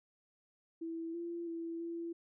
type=tone with pitch steps; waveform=sine; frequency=329.5 / 341.1 / 332.7 / 336.8 Hz; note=E4 / F4 / E4 / E4; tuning=-1 / -41 / +16 / +37 cents; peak=-38 dBFS; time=0.81-2.13 s; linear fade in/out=10 ms; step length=330 ms; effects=none